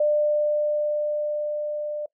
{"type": "tone with level ramp", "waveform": "sine", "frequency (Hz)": 597, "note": "D5", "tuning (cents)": 28, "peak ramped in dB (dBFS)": [-17, -27], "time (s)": [0, 2.06], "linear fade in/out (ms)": 5, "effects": ["noise-tail reverb RT60 0.1 s tail -22 dB re dry"]}